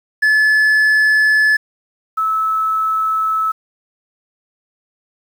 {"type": "tone pair in turn", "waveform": ["triangle", "sine"], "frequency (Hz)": [1725, 1302.1], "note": ["A6", "E6"], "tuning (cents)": [-35, -22], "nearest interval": "perfect fourth", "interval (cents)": 487, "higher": "first", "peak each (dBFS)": [-8, -14], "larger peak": "first", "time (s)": [[0.22, 1.57], [2.17, 3.52]], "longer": "neither", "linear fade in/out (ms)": 10, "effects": ["7-bit"]}